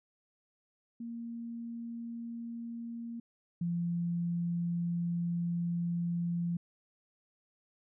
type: tone pair in turn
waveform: sine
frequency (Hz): 233.1 / 171.83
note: A#3 / F3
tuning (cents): 0 / -28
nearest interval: perfect fourth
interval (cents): 528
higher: first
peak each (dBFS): -38 / -30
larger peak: second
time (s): 1-3.2 / 3.61-6.57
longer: second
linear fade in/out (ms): 5
effects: none